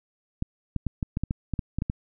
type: clicks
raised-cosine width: 5 ms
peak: -14 dBFS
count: 12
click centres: 0.424 / 0.763 / 0.867 / 1.028 / 1.171 / 1.236 / 1.309 / 1.537 / 1.592 / 1.786 / 1.821 / 1.899 s
effects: none